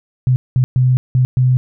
sine tone bursts at uneven times, 127.4 Hz, C3, 46 cents flat, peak -9 dBFS, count 5, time 0.27-0.36 / 0.56-0.64 / 0.76-0.97 / 1.15-1.25 / 1.37-1.57 s, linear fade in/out 0 ms, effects none

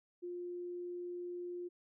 sine tone, 353.1 Hz, F4, 19 cents sharp, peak -40 dBFS, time 0.22-1.69 s, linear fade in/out 20 ms, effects none

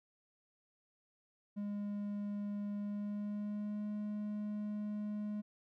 triangle tone with pitch glide, 204.8 to 209.2 Hz, G#3 to G#3, -24 to +13 cents, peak -35 dBFS, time 1.56-5.42 s, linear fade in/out 20 ms, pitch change +37 cents, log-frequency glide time 2.76-3.87 s, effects none

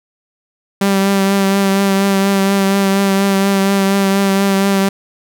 sawtooth tone with vibrato, 196 Hz, G3, in tune, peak -7 dBFS, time 0.81-4.89 s, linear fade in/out 5 ms, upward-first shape triangle, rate 4.2 Hz, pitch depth 25 cents each way, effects none

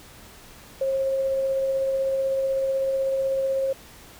sine tone with tremolo, 537 Hz, C5, 45 cents sharp, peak -20 dBFS, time 0.81-3.73 s, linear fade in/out 5 ms, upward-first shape triangle, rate 16 Hz, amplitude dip 25%, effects pink hiss -47 dBFS RMS until 4.19 s

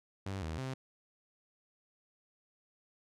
sawtooth tone with pitch steps, 97.1 / 79.8 / 131.4 Hz, G2 / D#2 / C3, -16 / +44 / +8 cents, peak -33 dBFS, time 0.26-0.74 s, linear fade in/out 5 ms, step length 160 ms, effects low-pass 8000 Hz 12 dB/octave

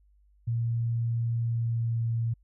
sine tone with pitch glide, 116.54 to 115.33 Hz, A#2 to A#2, 0 to -18 cents, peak -25 dBFS, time 0.47-2.34 s, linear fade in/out 10 ms, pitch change -18 cents, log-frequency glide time 1.37-2.03 s, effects added 50 Hz sine -59 dBFS peak until 2.43 s

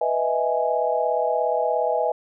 sine chord, E major seventh, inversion second, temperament equal, 493.9 / 622.3 / 659.3 / 830.6 Hz, B4 / D#5 / E5 / G#5, 0 / 0 / 0 / 0 cents, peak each -25 dBFS, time 0.01-2.12 s, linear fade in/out 5 ms, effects none

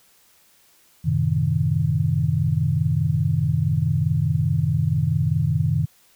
sine chord, F# diminished seventh, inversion none, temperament equal, 92.5 / 110 / 130.81 / 155.56 Hz, F#2 / A2 / C3 / Eb3, 0 / 0 / 0 / 0 cents, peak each -25 / -26 / -23 / -21 dBFS, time 1.04-5.86 s, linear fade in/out 20 ms, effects white hiss -57 dBFS RMS until 6.15 s

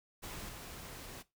pink noise with level steps, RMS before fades -45 / -48 dBFS, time 0.22-1.23 s, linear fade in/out 20 ms, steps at 0.48 s, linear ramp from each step 10 ms, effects noise-tail reverb RT60 0.2 s tail -17 dB re dry

